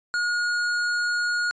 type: tone with hard clipping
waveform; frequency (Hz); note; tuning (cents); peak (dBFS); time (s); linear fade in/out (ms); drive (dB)
sine; 1439; F#6; -49; -24; 0.14-1.51; 0; 14
effects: resampled to 16000 Hz